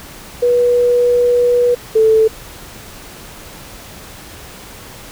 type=tone pair in turn; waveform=sine; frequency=486.4 / 440.9 Hz; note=B4 / A4; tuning=-26 / +4 cents; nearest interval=major second; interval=170 cents; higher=first; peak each=-9 / -7 dBFS; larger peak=second; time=0.42-1.75 / 1.95-2.28 s; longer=first; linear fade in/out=10 ms; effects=pink hiss -35 dBFS RMS until 5.11 s